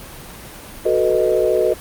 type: chord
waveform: sine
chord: B dominant seventh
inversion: second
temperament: equal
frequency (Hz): 370 / 440 / 493.9 / 622.3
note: F#4 / A4 / B4 / D#5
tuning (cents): 0 / 0 / 0 / 0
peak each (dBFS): -19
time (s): 0.85-1.74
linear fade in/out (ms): 10
effects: pink hiss -36 dBFS RMS until 1.8 s + Opus 32 kbps